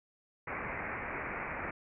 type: low-pass noise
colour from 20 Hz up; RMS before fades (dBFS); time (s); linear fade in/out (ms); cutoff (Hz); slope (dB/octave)
white; -39; 0.47-1.71; 5; 2400; 96
effects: none